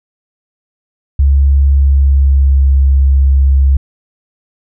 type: tone with pitch glide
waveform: sine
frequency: 69.3 to 67.95 Hz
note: C#2 to C#2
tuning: 0 to -34 cents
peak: -5 dBFS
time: 1.19-3.77 s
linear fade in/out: 5 ms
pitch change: -34 cents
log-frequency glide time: 1.64-2.68 s
effects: none